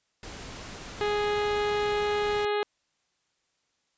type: noise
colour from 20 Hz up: pink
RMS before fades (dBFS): -41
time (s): 0.23-2.45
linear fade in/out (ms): 2
type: harmonic tone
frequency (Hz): 415.3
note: G#4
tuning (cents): 0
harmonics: 1 / 2 / 3 / 4 / 5 / 6 / 7 / 8 / 9 / 10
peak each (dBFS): -26 / -32 / -36 / -38 / -40 / -42 / -43 / -44 / -45 / -46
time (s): 1.01-2.63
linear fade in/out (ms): 0
effects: white hiss -74 dBFS RMS until 3.97 s + resampled to 16000 Hz